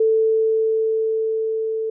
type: tone with level ramp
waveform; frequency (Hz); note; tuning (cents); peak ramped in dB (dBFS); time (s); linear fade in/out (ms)
sine; 442.6; A4; +10; -13 to -21; 0-1.9; 5
effects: none